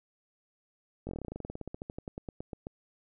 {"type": "slowing click train", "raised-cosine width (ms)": 2, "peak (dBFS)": -25, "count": 27, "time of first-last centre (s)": [1.07, 2.669], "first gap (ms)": 20, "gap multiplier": 1.08, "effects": []}